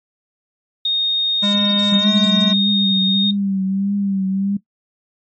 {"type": "tone", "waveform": "sine", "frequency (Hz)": 3704, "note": "A#7", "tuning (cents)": -12, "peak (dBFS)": -14, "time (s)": [0.85, 3.31], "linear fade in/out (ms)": 5}
{"type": "tone with pitch glide", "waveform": "square", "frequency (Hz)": [203.8, 212.8], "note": ["G#3", "G#3"], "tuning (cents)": [-32, 42], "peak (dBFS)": -18, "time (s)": [1.42, 2.54], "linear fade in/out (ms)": 20, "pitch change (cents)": 74, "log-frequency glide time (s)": [2, 2.08]}
{"type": "tone with vibrato", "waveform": "sine", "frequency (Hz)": 196, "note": "G3", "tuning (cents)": 0, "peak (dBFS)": -16, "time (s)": [1.92, 4.57], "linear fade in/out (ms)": 5, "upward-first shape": "triangle", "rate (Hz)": 1.6, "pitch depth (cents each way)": 60}
{"type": "noise with exponential decay", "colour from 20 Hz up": "pink", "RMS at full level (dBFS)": -31, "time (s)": [1.93, 2.1], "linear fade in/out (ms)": 1, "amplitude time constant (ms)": 36}
{"effects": ["noise-tail reverb RT60 0.1 s tail -17 dB re dry", "MP3 32 kbps"]}